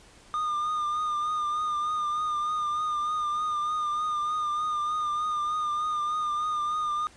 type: tone with vibrato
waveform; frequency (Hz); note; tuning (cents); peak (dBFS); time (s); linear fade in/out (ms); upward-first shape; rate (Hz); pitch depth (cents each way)
triangle; 1214; D#6; -43; -24; 0.34-7.07; 0; triangle; 3.3; 39
effects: pink hiss -54 dBFS RMS until 7.16 s + resampled to 22050 Hz